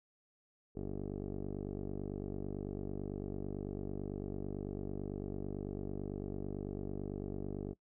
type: tone with low-pass filter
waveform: 10% pulse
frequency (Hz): 49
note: G1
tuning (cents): 0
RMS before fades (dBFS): -41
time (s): 0.75-7.74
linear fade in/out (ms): 20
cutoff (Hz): 440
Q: 6
effects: noise-tail reverb RT60 0.1 s tail -20 dB re dry